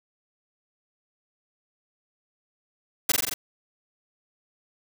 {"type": "noise with echo", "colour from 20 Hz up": "white", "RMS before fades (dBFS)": -20, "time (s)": [3.09, 3.12], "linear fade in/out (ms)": 5, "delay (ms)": 44, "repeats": 5, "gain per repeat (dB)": -2, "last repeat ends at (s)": 3.34, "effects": []}